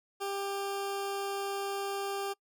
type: tone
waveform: 20% pulse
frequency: 396.5 Hz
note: G4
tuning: 20 cents sharp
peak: -28 dBFS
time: 0.2-2.34 s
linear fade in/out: 20 ms
effects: noise-tail reverb RT60 0.1 s tail -26 dB re dry